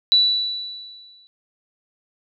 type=tone with exponential decay; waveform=sine; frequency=3951 Hz; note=B7; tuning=in tune; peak=-10 dBFS; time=0.12-1.27 s; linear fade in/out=0 ms; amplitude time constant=250 ms; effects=none